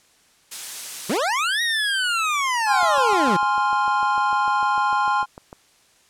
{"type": "noise", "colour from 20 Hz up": "blue", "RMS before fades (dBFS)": -28, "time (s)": [0.51, 1.18], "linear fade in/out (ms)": 10}
{"type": "linear two-way sweep", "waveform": "25% pulse", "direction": "up then down", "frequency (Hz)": [158.7, 1904, 158.7], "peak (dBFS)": -16, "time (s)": [1.09, 3.37], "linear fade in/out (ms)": 10, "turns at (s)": 1.62}
{"type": "chord", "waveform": "triangle", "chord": "F minor", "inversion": "first", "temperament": "equal", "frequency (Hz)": [830.6, 1046.5, 1396.9], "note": ["Ab5", "C6", "F6"], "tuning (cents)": [0, 0, 0], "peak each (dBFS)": [-20, -19, -23], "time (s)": [2.66, 5.26], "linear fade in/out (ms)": 50}
{"type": "click train", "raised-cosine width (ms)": 1, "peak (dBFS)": -23, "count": 19, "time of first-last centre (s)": [2.83, 5.529], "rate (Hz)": 6.67}
{"effects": ["white hiss -57 dBFS RMS until 6.09 s", "low-pass 9000 Hz 12 dB/octave"]}